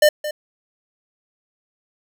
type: tone with echo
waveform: square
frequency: 601 Hz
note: D5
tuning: 40 cents sharp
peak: -10 dBFS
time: 0.02-0.09 s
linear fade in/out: 5 ms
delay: 220 ms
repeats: 1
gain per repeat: -14 dB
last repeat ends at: 0.31 s
effects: none